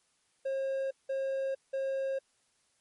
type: tone bursts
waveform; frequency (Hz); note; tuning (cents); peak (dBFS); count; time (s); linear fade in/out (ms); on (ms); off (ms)
triangle; 538; C5; +48; -28; 3; 0.45-2.19; 10; 460; 180
effects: white hiss -72 dBFS RMS until 2.8 s + MP3 48 kbps